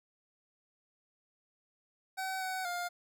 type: tone with pitch steps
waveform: 25% pulse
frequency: 760 / 751 / 705 Hz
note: F#5 / F#5 / F5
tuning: +46 / +26 / +16 cents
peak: -31 dBFS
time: 2.17-2.89 s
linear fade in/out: 20 ms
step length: 240 ms
effects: none